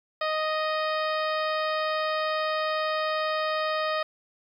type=harmonic tone; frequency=622.3 Hz; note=D#5; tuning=in tune; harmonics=1 / 2 / 3 / 4 / 5 / 6 / 7 / 8; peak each=-28 / -29 / -34 / -39 / -41 / -40 / -43 / -43 dBFS; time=0.21-4.03 s; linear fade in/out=5 ms; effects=10-bit

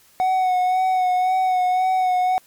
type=tone with vibrato; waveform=triangle; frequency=740 Hz; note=F#5; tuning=in tune; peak=-14 dBFS; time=0.2-2.38 s; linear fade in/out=0 ms; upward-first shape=sine; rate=1.9 Hz; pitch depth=26 cents each way; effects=white hiss -54 dBFS RMS until 2.46 s + MP3 96 kbps

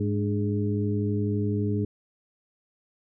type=harmonic tone with a mistuned harmonic; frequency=103.83 Hz; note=G#2; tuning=in tune; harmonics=1 / 2 / 3 / 4; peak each=-26 / -29 / -31 / -32 dBFS; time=0-1.85 s; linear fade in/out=5 ms; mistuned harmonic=3; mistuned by=-66 cents; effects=none

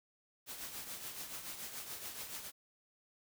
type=noise with tremolo; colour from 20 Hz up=white; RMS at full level=-43 dBFS; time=0.46-2.52 s; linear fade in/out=50 ms; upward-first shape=triangle; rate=7 Hz; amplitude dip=60%; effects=none

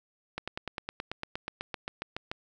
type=slowing click train; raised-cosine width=0.3 ms; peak=-18 dBFS; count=17; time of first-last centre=0.38-2.315 s; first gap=96 ms; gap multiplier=1.03; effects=none

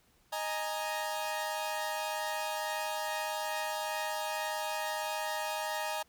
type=chord; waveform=sawtooth; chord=D# suspended fourth; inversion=none; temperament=equal; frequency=622.3 / 830.6 / 932.3 Hz; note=D#5 / G#5 / A#5; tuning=0 / 0 / 0 cents; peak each=-34 dBFS; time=0.32-6.03 s; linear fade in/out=10 ms; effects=pink hiss -68 dBFS RMS until 6.08 s

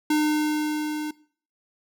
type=tone with level ramp; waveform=square; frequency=303.3 Hz; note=D#4; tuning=44 cents flat; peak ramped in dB=-19 to -29 dBFS; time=0.1-1.11 s; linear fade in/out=5 ms; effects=noise-tail reverb RT60 0.5 s tail -21 dB re dry

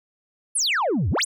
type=exponential two-way sweep; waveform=sine; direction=down then up; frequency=11010 to 73.42 to 11010 Hz; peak=-17 dBFS; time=0.55-1.25 s; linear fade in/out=10 ms; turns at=1.1 s; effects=tanh soft clip ceiling -18 dBFS

